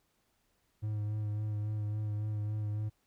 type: tone with vibrato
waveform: triangle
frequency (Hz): 105.8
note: G#2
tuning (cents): +33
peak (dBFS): -30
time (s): 0.82-2.9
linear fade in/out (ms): 20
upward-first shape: sine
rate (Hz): 3.6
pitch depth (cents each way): 23
effects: pink hiss -75 dBFS RMS until 3.06 s